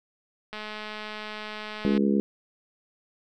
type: click train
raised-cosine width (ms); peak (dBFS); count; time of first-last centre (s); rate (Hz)
0.3; -21; 309; 0.53-1.976; 213
type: harmonic tone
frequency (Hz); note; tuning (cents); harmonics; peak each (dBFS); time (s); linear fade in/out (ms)
69.3; C#2; 0; 3 / 4 / 5 / 6 / 7; -22 / -28 / -29 / -30 / -33; 1.85-2.2; 0
effects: none